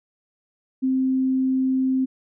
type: tone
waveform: sine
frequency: 261.6 Hz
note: C4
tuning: in tune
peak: -18 dBFS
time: 0.82-2.06 s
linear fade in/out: 20 ms
effects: none